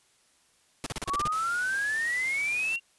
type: noise bursts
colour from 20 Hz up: pink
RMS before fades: -33 dBFS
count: 8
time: 0.84-1.276 s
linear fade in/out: 0 ms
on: 23 ms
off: 36 ms
type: exponential sweep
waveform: sine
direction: up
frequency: 1093 to 2794 Hz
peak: -26 dBFS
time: 1.06-2.8 s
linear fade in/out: 50 ms
type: noise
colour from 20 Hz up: white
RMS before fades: -41 dBFS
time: 1.32-2.76 s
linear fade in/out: 2 ms
effects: white hiss -65 dBFS RMS until 2.98 s + resampled to 24000 Hz